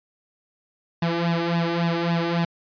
sawtooth tone with flanger, 169.2 Hz, E3, 45 cents sharp, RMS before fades -23 dBFS, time 1.02-2.45 s, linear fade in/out 5 ms, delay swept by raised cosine 1.1 to 2.6 ms, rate 3.6 Hz, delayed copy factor +0.85, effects resampled to 11025 Hz

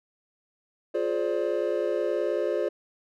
triangle chord, D half-diminished seventh, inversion first, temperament just, 352.4 / 422.9 / 528.6 / 587.3 Hz, F4 / Ab4 / C5 / D5, +16 / +31 / +18 / 0 cents, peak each -28 dBFS, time 0.94-2.69 s, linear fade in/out 10 ms, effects none

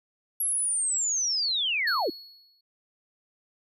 sine linear sweep, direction down, 11370 to 277.4 Hz, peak -24 dBFS, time 0.4-2.1 s, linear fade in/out 5 ms
triangle tone with exponential decay, 4361 Hz, C#8, 29 cents flat, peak -24 dBFS, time 1.87-2.61 s, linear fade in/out 5 ms, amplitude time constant 160 ms
effects none

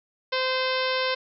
harmonic tone with a mistuned harmonic, 517 Hz, C5, 21 cents flat, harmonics 1 / 2 / 3 / 4 / 5 / 6 / 7 / 8 / 9 / 10, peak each -27 / -30 / -32 / -33 / -34 / -35 / -35 / -36 / -37 / -37 dBFS, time 0.32-1.15 s, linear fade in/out 10 ms, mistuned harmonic 10, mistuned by +37 cents, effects none

